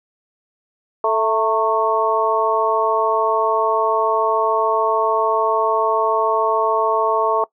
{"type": "harmonic tone with a mistuned harmonic", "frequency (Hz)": 220, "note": "A3", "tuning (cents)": 0, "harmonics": [2, 3, 4, 5], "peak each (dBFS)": [-20, -20, -20, -20], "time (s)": [1.04, 7.44], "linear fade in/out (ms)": 2, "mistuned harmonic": 4, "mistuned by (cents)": 52, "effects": ["noise-tail reverb RT60 0.1 s tail -21 dB re dry"]}